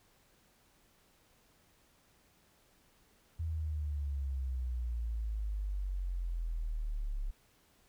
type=exponential sweep; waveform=sine; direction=down; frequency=82.41 to 34.25 Hz; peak=-33 dBFS; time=3.39-7.31 s; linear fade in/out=10 ms; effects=pink hiss -68 dBFS RMS until 7.88 s